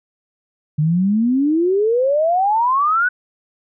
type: exponential sweep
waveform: sine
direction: up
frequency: 146.83 to 1511 Hz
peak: -13 dBFS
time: 0.78-3.09 s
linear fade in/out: 10 ms
effects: none